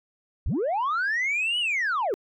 sine linear two-way sweep, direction up then down, 32.72 to 2994 to 354.1 Hz, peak -21 dBFS, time 0.46-2.14 s, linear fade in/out 0 ms, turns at 1.59 s, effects tanh soft clip ceiling -21 dBFS

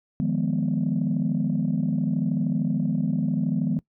sine chord, F half-diminished seventh, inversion third, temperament equal with one note detuned, 153.87 / 174.61 / 207.7 / 246.9 Hz, Eb3 / F3 / Ab3 / Cb4, -19 / 0 / 0 / 0 cents, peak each -26 dBFS, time 0.2-3.79 s, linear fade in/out 0 ms, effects noise-tail reverb RT60 0.1 s tail -22 dB re dry + tanh soft clip ceiling -15 dBFS

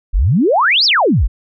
sine exponential two-way sweep, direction up then down, 36.39 to 5588 to 36.39 Hz, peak -9 dBFS, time 0.13-1.28 s, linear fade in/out 20 ms, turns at 0.85 s, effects none

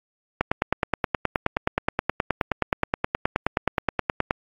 click train, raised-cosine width 0.5 ms, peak -5 dBFS, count 38, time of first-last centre 0.41-4.309 s, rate 9.49 Hz, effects AAC 32 kbps

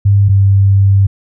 sine tone pair in turn, 100.1 / 98.32 Hz, G2 / G2, +37 / +6 cents, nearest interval unison, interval 31 cents, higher first, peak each -5 dBFS, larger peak neither, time 0.05-0.29 / 0.29-1.07 s, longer second, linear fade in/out 10 ms, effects none

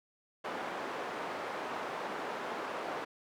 white band-pass noise, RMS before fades -39 dBFS, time 0.44-3.05 s, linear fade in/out 10 ms, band 310 to 1100 Hz, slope 12 dB/octave, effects none

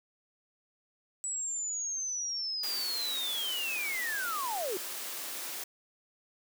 sine linear sweep, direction down, 7902 to 340.9 Hz, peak -32 dBFS, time 1.24-4.77 s, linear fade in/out 0 ms
white high-pass noise, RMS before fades -39 dBFS, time 2.63-5.64 s, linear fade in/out 5 ms, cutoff 260 Hz, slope 24 dB/octave
effects none

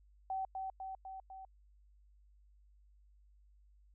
sine tone with echo, 765 Hz, G5, 42 cents flat, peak -35 dBFS, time 0.3-0.45 s, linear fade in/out 2 ms, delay 250 ms, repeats 4, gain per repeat -3 dB, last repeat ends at 1.45 s, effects added 50 Hz sine -62 dBFS peak until 3.94 s

